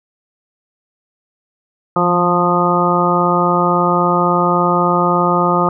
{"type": "harmonic tone with a mistuned harmonic", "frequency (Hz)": 176.4, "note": "F3", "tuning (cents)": 18, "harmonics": [1, 2, 3, 4, 5, 6, 7], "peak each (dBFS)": [-18, -19, -20, -21, -19, -22, -16], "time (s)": [1.96, 5.69], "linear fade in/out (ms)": 2, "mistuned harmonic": 1, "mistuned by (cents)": -30, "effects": []}